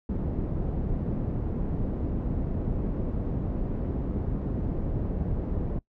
pink low-pass noise, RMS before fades -29 dBFS, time 0.09-5.79 s, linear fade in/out 5 ms, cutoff 340 Hz, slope 12 dB/octave, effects noise-tail reverb RT60 0.1 s tail -21 dB re dry

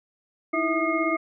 sine tone cluster, 316.4 / 332.9 / 652 / 1225 / 2148 Hz, D#4 / E4 / E5 / D#6 / C7, +29 / +17 / -19 / -27 / +45 cents, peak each -28 dBFS, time 0.53-1.17 s, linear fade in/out 10 ms, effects none

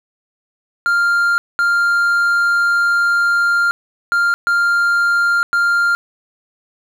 triangle tone bursts at uneven times, 1396.9 Hz, F6, in tune, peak -10 dBFS, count 5, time 0.86-1.38 / 1.59-3.71 / 4.12-4.34 / 4.47-5.43 / 5.53-5.95 s, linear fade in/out 0 ms, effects none

